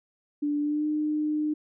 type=tone with pitch glide; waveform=sine; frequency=292.8 to 303.1 Hz; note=D4 to D#4; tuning=-5 to -45 cents; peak=-24 dBFS; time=0.42-1.54 s; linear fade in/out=10 ms; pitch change=+60 cents; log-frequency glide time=0.6-0.86 s; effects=none